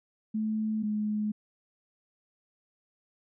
sine tone pair in turn, 217 / 211.6 Hz, A3 / G#3, -24 / +33 cents, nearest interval unison, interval 43 cents, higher first, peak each -27 dBFS, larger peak neither, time 0.34-0.83 / 0.83-1.32 s, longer neither, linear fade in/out 10 ms, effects none

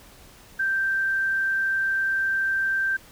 sine tone, 1568 Hz, G6, in tune, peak -21 dBFS, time 0.59-2.97 s, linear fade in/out 10 ms, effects pink hiss -50 dBFS RMS until 3.11 s

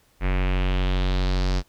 square tone with low-pass filter sweep, 46.25 Hz, F#1, in tune, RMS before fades -22 dBFS, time 0.2-1.63 s, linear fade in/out 50 ms, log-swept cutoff 2200 to 5200 Hz, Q 2.8, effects pink hiss -61 dBFS RMS until 1.68 s

